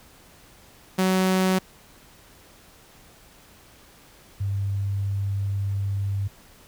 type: tone pair in turn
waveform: sawtooth / sine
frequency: 187.2 / 99.17 Hz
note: F#3 / G2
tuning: +20 / +21 cents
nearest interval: major seventh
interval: 1099 cents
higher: first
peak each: -15 / -23 dBFS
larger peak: first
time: 0.98-1.59 / 4.4-6.28 s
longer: second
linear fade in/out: 10 ms
effects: pink hiss -52 dBFS RMS until 6.67 s